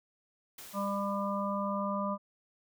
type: noise with exponential decay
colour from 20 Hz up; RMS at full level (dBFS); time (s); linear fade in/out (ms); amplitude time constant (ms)
white; -46; 0.58-1.96; 5; 300
type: harmonic tone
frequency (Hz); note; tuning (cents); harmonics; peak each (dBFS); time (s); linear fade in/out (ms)
199.8; G3; +33; 1 / 3 / 5 / 6; -34 / -36 / -37 / -37; 0.73-2.18; 50
effects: none